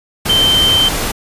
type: tone in noise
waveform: sine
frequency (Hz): 3113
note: G7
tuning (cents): -13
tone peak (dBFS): -9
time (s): 0.29-0.89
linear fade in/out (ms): 10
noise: pink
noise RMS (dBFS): -18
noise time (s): 0.25-1.12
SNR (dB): +6
effects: resampled to 32000 Hz

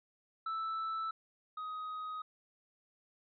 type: tone pair in turn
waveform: triangle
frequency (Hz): 1318.5 / 1256.1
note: E6 / D#6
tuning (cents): 0 / +16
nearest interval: minor second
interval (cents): 84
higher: first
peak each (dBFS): -33 / -37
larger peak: first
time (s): 0.46-1.11 / 1.57-2.22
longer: neither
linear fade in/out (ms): 5
effects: resampled to 11025 Hz

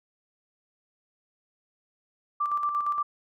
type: tone with tremolo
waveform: sine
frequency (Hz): 1174.7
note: D6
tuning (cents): 0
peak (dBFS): -23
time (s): 2.4-3.03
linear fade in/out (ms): 10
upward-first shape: square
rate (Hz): 8.6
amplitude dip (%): 45
effects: none

